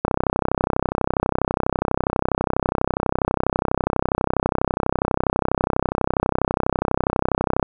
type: click train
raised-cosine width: 1 ms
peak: -4 dBFS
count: 245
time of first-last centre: 0.05-7.628 s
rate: 32.2 Hz
effects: none